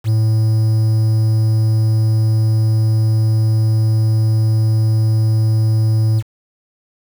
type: tone with quantisation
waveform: triangle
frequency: 110 Hz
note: A2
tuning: in tune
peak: -9 dBFS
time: 0.04-6.23 s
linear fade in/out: 50 ms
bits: 6
effects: none